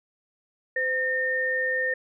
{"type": "tone pair together", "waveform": "sine", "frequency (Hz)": [512, 1824.6], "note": ["C5", "A#6"], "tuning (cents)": [-38, -38], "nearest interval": "octave + minor seventh", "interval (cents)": 2200, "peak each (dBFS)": [-29, -24], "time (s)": [0.76, 1.94], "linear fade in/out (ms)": 5, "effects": []}